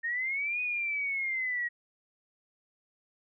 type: linear two-way sweep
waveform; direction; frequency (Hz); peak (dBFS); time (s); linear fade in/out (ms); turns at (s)
sine; up then down; 1822 to 2489 to 1895; -29; 0.03-1.69; 20; 0.61
effects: none